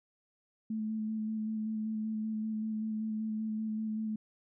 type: tone with vibrato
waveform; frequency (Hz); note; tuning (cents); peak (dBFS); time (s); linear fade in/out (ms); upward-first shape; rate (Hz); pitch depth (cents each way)
sine; 217.7; A3; -18; -32; 0.7-4.16; 5; square; 5.2; 14
effects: none